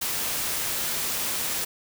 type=noise; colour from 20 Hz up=white; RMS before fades=-28 dBFS; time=0.01-1.65 s; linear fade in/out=10 ms; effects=none